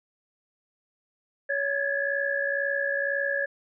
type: tone cluster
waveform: sine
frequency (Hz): 560 / 1659 / 1721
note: C#5 / G#6 / A6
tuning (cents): +18 / -2 / -39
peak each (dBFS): -29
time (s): 1.49-3.46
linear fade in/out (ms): 10
effects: none